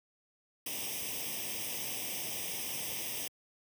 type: noise with comb filter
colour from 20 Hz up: white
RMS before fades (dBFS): -38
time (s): 0.66-3.28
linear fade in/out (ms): 5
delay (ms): 0.35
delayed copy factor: +0.9
effects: high-pass 100 Hz 12 dB/octave